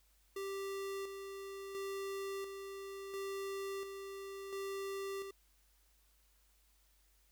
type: tone with tremolo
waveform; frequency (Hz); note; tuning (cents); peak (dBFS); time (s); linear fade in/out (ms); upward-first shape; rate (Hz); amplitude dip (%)
square; 392; G4; 0; -40; 0.36-5.31; 5; square; 0.72; 45
effects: added 50 Hz sine -70 dBFS peak until 7.31 s + white hiss -73 dBFS RMS until 7.31 s